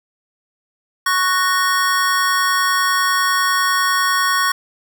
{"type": "chord", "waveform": "square", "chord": "F# major", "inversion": "second", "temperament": "just", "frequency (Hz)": [1110, 1480, 1850], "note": ["C#6", "F#6", "A#6"], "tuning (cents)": [2, 0, -14], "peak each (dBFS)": [-18, -22, -21], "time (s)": [1.06, 4.52], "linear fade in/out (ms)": 5, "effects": []}